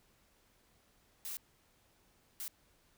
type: noise bursts at uneven times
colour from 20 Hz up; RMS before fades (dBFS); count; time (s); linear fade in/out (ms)
blue; -42; 2; 1.25-1.37 / 2.4-2.48; 0
effects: pink hiss -70 dBFS RMS until 2.97 s